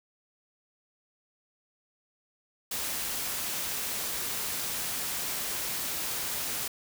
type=noise; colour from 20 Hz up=white; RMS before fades=-33 dBFS; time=2.71-6.68 s; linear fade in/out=5 ms; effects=none